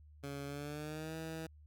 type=tone with pitch glide; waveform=15% pulse; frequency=140.9 to 160.92 Hz; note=C#3 to E3; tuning=+29 to -41 cents; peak=-35 dBFS; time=0.23-1.47 s; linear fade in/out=10 ms; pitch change=+230 cents; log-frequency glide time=0.46-1.16 s; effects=added 75 Hz sine -56 dBFS peak until 1.66 s